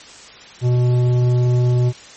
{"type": "tone with tanh clipping", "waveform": "sine", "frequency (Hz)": 123.47, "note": "B2", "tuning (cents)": 0, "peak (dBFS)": -14, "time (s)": [0.61, 1.93], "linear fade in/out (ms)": 50, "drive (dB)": 11, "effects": ["white hiss -40 dBFS RMS until 2.16 s", "MP3 32 kbps"]}